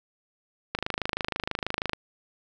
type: click train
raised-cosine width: 0.3 ms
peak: -11 dBFS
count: 32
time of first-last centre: 0.75-1.933 s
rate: 26.2 Hz
effects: none